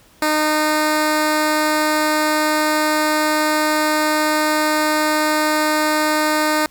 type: tone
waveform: 10% pulse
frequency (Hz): 306.3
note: D#4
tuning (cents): -27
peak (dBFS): -7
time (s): 0.22-6.66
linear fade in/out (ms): 2
effects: pink hiss -51 dBFS RMS until 6.7 s